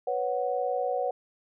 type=chord; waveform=sine; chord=B suspended second; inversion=none; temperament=equal; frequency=493.9 / 554.4 / 740 Hz; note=B4 / C#5 / F#5; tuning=0 / 0 / 0 cents; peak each=-30 / -31 / -30 dBFS; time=0.07-1.11 s; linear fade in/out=5 ms; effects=none